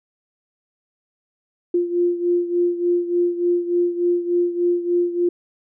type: beating tone pair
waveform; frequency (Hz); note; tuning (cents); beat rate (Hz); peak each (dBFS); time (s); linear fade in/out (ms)
sine; 349.2 / 352.6; F4 / F4; 0 / +17; 3.4; -18 / -23; 1.74-5.29; 5
effects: none